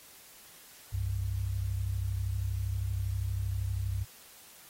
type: tone pair together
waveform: sine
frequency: 65.41 / 98 Hz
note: C2 / G2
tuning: 0 / 0 cents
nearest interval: perfect fifth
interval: 700 cents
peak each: -34 / -31 dBFS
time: 0.92-4.05 s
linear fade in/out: 20 ms
effects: white hiss -54 dBFS RMS until 4.69 s + AAC 48 kbps